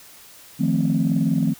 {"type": "chord", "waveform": "sine", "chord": "F dominant seventh", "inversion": "third", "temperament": "equal", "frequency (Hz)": [155.56, 174.61, 220, 261.6], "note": ["Eb3", "F3", "A3", "C4"], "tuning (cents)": [0, 0, 0, 0], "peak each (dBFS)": -22, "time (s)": [0.59, 1.54], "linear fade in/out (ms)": 20, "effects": ["tanh soft clip ceiling -10 dBFS", "white hiss -46 dBFS RMS until 1.59 s"]}